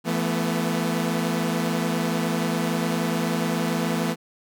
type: chord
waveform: sawtooth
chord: E suspended fourth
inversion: none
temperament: equal with one note detuned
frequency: 167.99 / 220 / 246.9 Hz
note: E3 / A3 / B3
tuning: +33 / 0 / 0 cents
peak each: -22 / -23 / -24 dBFS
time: 0.04-4.16 s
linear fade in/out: 50 ms
effects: none